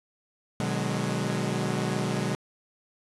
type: chord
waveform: sawtooth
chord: G# half-diminished seventh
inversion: first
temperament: equal with one note detuned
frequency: 123.47 / 150.61 / 185 / 207.7 Hz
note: B2 / D3 / F#3 / G#3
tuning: 0 / +44 / 0 / 0 cents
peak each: -28 dBFS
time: 0.6-2.35 s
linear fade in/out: 0 ms
effects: resampled to 24000 Hz + 8-bit